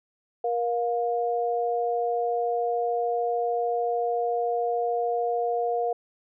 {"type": "tone pair together", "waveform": "sine", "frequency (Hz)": [473.5, 707], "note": ["A#4", "F5"], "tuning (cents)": [27, 21], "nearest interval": "perfect fifth", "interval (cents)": 694, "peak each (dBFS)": -26, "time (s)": [0.44, 5.93], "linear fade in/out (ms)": 5, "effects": []}